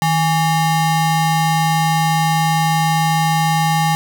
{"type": "ring-modulated tone", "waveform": "square", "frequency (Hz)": 492.5, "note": "B4", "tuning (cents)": -5, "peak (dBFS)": -11, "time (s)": [0.02, 3.95], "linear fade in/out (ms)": 0, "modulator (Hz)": 334, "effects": []}